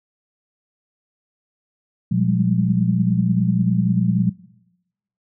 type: tone cluster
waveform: sine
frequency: 120.1 / 177.4 / 194 / 204.1 Hz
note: B2 / F3 / G3 / G#3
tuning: -48 / +27 / -18 / -30 cents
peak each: -21 / -18 / -25 / -23 dBFS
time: 2.11-4.3 s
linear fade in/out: 10 ms
effects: noise-tail reverb RT60 0.9 s tail -20 dB re dry